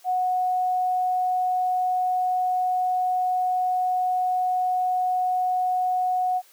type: tone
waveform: sine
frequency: 734 Hz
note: F#5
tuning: 14 cents flat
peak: -20 dBFS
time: 0.04-6.42 s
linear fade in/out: 50 ms
effects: white hiss -55 dBFS RMS until 6.52 s + high-pass 400 Hz 12 dB/octave